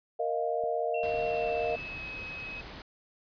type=chord; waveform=sine; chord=Bb suspended fourth; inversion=none; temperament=equal; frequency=466.2 / 622.3 / 698.5 Hz; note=Bb4 / Eb5 / F5; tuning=0 / 0 / 0 cents; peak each=-32 dBFS; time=0.19-1.76 s; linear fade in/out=10 ms
type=clicks; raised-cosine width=2 ms; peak=-37 / -37 / -45 dBFS; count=3; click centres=0.638 / 1.523 / 1.69 s
type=tone with pitch glide; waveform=sine; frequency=2720 to 2553 Hz; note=F7 to D#7; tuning=-46 to +44 cents; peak=-38 dBFS; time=0.94-2.61 s; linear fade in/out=5 ms; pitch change=-110 cents; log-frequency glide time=1.27-2.02 s
type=noise; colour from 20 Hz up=pink; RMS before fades=-44 dBFS; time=1.03-2.82 s; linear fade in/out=2 ms
effects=resampled to 11025 Hz